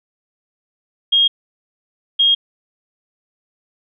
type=tone pair in turn; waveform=sine; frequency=3251 / 3251 Hz; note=G#7 / G#7; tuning=-38 / -38 cents; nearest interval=unison; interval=0 cents; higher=neither; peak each=-10 dBFS; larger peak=neither; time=1.12-1.28 / 2.19-2.35 s; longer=neither; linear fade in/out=10 ms; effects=none